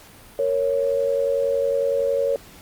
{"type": "tone pair together", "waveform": "sine", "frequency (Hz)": [463.5, 554.4], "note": ["A#4", "C#5"], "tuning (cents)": [-10, 0], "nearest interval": "minor third", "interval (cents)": 310, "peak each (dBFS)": [-23, -20], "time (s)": [0.39, 2.36], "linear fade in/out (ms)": 2, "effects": ["pink hiss -46 dBFS RMS until 2.61 s", "Opus 48 kbps"]}